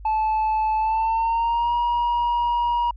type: tone with pitch glide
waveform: sine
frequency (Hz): 870 to 954.2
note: A5 to A#5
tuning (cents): -20 to +40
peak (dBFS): -16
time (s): 0.05-2.91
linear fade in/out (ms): 5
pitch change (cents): +160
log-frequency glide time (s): 0.77-1.74
effects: tanh soft clip ceiling -18 dBFS + added 50 Hz sine -37 dBFS peak until 2.96 s